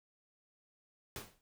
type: noise with exponential decay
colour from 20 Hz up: pink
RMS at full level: -40 dBFS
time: 1.16-1.41 s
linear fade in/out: 1 ms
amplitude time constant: 53 ms
effects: none